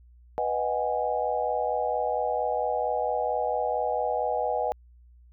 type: chord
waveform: sine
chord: G# minor seventh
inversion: first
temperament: equal with one note detuned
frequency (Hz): 493.9 / 622.3 / 740 / 824.4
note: B4 / D#5 / F#5 / G#5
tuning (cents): 0 / 0 / 0 / -13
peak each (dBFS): -30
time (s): 0.38-4.72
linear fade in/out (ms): 0
effects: added 60 Hz sine -51 dBFS peak until 5.32 s